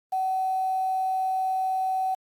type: tone with quantisation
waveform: sine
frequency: 756 Hz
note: F#5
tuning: 37 cents sharp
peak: -23 dBFS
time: 0.12-2.15 s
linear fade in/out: 10 ms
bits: 8
effects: AAC 64 kbps